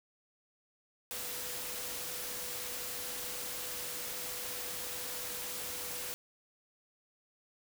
sine tone in noise, 493.9 Hz, B4, in tune, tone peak -51 dBFS, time 1.11-6.14 s, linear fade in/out 0 ms, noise white, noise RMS -40 dBFS, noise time 1.11-6.14 s, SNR -14 dB, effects none

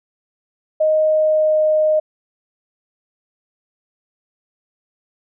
sine tone with pitch glide, 622.3 to 618.4 Hz, D#5 to D#5, 0 to -11 cents, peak -12 dBFS, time 0.8-2 s, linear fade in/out 10 ms, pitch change -11 cents, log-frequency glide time 1.03-1.63 s, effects none

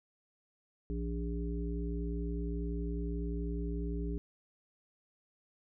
harmonic tone with a mistuned harmonic, 58.27 Hz, A#1, in tune, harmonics 1 / 3 / 5 / 7, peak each -35 / -40 / -42 / -43 dBFS, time 0.9-4.18 s, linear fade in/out 0 ms, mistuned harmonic 3, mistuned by -50 cents, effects none

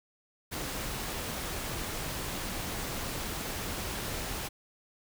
pink noise, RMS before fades -36 dBFS, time 0.51-4.49 s, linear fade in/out 20 ms, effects none

